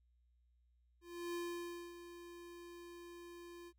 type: tone with ADSR envelope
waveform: square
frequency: 346.2 Hz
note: F4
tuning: 15 cents flat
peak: -40 dBFS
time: 1.01-3.73 s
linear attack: 330 ms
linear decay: 590 ms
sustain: -12 dB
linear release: 56 ms
effects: added 60 Hz sine -70 dBFS peak until 3.78 s